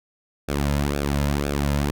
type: tone with flanger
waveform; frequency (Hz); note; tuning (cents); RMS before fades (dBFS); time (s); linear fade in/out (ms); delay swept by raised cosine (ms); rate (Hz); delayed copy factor
sawtooth; 71.5; D2; -46; -23; 0.48-1.91; 10; 0.98 to 2.68; 2; -0.75
effects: none